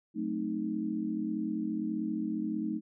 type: chord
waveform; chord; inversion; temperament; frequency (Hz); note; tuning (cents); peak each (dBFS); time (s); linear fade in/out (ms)
sine; F# diminished seventh; none; equal; 185 / 220 / 261.6 / 311.1; F#3 / A3 / C4 / Eb4; 0 / 0 / 0 / 0; -40 / -34 / -40 / -34; 0.14-2.81; 50
effects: none